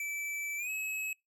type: tone with pitch glide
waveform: square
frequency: 2316 to 2570 Hz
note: D7 to E7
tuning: -25 to -45 cents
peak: -35 dBFS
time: 0-1.13 s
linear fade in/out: 2 ms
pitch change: +180 cents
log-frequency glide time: 0.57-0.7 s
effects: noise-tail reverb RT60 0.2 s tail -26 dB re dry